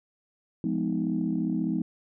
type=chord; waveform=sine; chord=F half-diminished seventh; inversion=none; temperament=just; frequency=174.61 / 209.5 / 251.4 / 314.3 Hz; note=F3 / Ab3 / Cb4 / Eb4; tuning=0 / +15 / +31 / +18 cents; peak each=-30 dBFS; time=0.64-1.82 s; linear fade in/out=2 ms; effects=tanh soft clip ceiling -16 dBFS